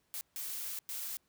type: noise bursts at uneven times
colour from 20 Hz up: blue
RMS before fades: -40 dBFS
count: 3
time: 0.14-0.21 / 0.36-0.79 / 0.89-1.17 s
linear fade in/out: 0 ms
effects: pink hiss -75 dBFS RMS until 1.28 s + high-pass 60 Hz 12 dB/octave